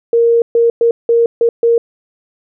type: tone bursts at uneven times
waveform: sine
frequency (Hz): 466.2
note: A#4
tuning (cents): 0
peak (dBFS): -7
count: 6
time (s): 0.13-0.42 / 0.55-0.7 / 0.81-0.91 / 1.09-1.26 / 1.41-1.49 / 1.63-1.78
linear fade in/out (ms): 2
effects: none